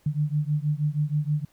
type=beating tone pair; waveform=sine; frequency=146.83 / 153.13 Hz; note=D3 / D#3; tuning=0 / -27 cents; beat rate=6.3 Hz; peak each=-25 / -26 dBFS; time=0.06-1.45 s; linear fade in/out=5 ms; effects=pink hiss -63 dBFS RMS until 1.52 s